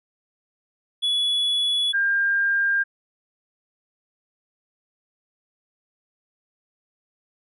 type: tone pair in turn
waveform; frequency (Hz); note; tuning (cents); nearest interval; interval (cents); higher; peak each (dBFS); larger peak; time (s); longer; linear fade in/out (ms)
triangle / sine; 3400 / 1601.6; G#7 / G6; +40 / +37; octave + minor second; 1303; first; -18; neither; 1.02-1.93 / 1.93-2.84; neither; 20
effects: resampled to 32000 Hz